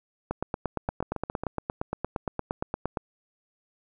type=two click trains; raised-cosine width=1 ms; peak=-14 / -17 dBFS; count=24 / 5; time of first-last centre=0.31-2.972 / 0.89-1.436 s; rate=8.64 / 7.33 Hz; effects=none